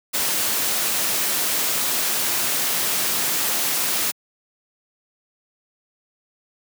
white noise, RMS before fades -22 dBFS, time 0.13-4.12 s, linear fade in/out 20 ms, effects high-pass 150 Hz 12 dB/octave

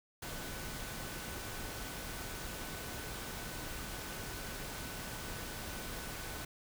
sine tone in noise, 1500 Hz, F#6, 23 cents sharp, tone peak -53 dBFS, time 0.22-6.45 s, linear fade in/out 5 ms, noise pink, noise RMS -43 dBFS, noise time 0.22-6.45 s, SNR -13 dB, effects none

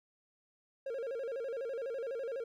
triangle tone with vibrato, 500 Hz, B4, 21 cents sharp, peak -34 dBFS, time 0.86-2.44 s, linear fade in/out 5 ms, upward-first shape square, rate 12 Hz, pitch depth 140 cents each way, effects none

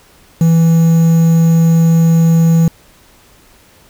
triangle tone with quantisation, 164.81 Hz, E3, in tune, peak -4 dBFS, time 0.41-2.68 s, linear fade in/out 2 ms, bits 5, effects pink hiss -46 dBFS RMS until 3.89 s

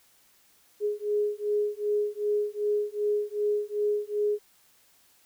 sine beating tone pair, 415.3 / 417.9 Hz, G#4 / G#4, 0 / +11 cents, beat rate 2.6 Hz, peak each -28 dBFS, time 0.8-4.39 s, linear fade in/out 50 ms, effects white hiss -62 dBFS RMS until 5.25 s

